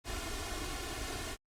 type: noise with comb filter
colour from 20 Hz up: pink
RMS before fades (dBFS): -39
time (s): 0.04-1.37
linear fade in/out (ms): 50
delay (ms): 2.8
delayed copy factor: +0.95
effects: low-pass 10000 Hz 12 dB/octave + Opus 48 kbps